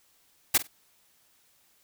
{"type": "noise with echo", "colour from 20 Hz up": "white", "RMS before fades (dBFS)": -20, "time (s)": [0.54, 0.58], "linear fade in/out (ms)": 10, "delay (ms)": 48, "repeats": 2, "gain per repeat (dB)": -15, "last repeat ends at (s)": 0.676, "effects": ["white hiss -65 dBFS RMS until 1.83 s"]}